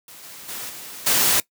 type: noise with level steps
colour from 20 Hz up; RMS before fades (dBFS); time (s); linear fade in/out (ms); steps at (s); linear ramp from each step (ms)
white; -43 / -40 / -32 / -37 / -18; 0.08-1.4; 2; 0.23 / 0.48 / 0.69 / 1.06; 10
effects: noise-tail reverb RT60 0.1 s tail -20 dB re dry + high-pass 100 Hz 12 dB/octave